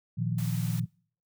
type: chord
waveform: sine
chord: Bb suspended fourth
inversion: none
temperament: equal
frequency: 116.54 / 155.56 / 174.61 Hz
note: Bb2 / Eb3 / F3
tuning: 0 / 0 / 0 cents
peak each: -30 / -32 / -32 dBFS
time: 0.17-0.86 s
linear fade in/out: 20 ms
type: band-stop noise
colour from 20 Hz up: white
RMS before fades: -44 dBFS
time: 0.38-0.8 s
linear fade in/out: 5 ms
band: 350 to 550 Hz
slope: 96 dB/octave
effects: noise-tail reverb RT60 0.5 s tail -26 dB re dry